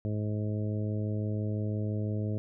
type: harmonic tone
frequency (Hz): 105.9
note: G#2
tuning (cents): +34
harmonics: 1 / 2 / 3 / 4 / 5 / 6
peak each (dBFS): -30 / -36 / -40 / -42 / -44 / -46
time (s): 0.05-2.38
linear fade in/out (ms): 0
effects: none